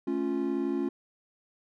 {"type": "chord", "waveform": "triangle", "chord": "A augmented", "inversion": "none", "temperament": "equal with one note detuned", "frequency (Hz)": [219, 277.2, 349.2], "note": ["A3", "C#4", "E#4"], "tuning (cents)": [-8, 0, 0], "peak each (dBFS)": [-33, -28, -29], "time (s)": [0.07, 0.89], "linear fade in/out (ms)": 5, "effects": []}